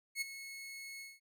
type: tone with ADSR envelope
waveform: sawtooth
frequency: 2187 Hz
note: C#7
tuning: 24 cents flat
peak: -29 dBFS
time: 0.15-1.2 s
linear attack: 63 ms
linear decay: 17 ms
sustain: -13 dB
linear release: 190 ms
effects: none